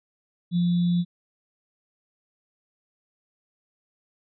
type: tone with sample-and-hold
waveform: sine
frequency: 174.8 Hz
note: F3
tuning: 2 cents sharp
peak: -19 dBFS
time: 0.51-1.05 s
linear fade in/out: 50 ms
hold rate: 3675 Hz
effects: resampled to 11025 Hz